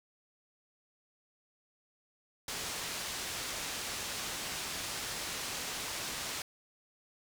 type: low-pass noise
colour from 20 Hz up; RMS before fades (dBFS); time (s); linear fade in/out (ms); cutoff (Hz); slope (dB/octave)
white; -39; 2.48-6.42; 2; 7100; 12
effects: none